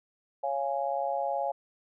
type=chord; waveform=sine; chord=Db major; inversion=none; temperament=just; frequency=554.4 / 693 / 831.5 Hz; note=Db5 / F5 / Ab5; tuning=0 / -14 / +2 cents; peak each=-32 dBFS; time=0.43-1.52 s; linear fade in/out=10 ms; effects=none